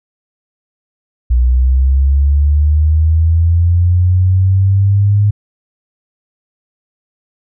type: linear sweep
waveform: sine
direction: up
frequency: 60.1 to 103.83 Hz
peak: -7 dBFS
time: 1.3-5.31 s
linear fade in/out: 10 ms
effects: none